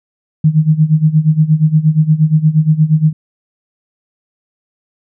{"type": "tone with tremolo", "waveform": "sine", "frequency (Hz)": 155.56, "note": "D#3", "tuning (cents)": 0, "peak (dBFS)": -4, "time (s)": [0.44, 3.13], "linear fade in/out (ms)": 5, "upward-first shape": "sine", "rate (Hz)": 8.5, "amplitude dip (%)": 85, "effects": []}